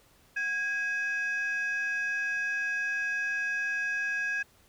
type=tone pair together; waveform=sine; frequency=1645.7 / 2543 Hz; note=G#6 / D#7; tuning=-16 / +37 cents; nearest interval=minor sixth; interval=753 cents; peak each=-27 / -33 dBFS; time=0.36-4.43 s; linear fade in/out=10 ms; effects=tanh soft clip ceiling -25 dBFS + pink hiss -62 dBFS RMS until 4.68 s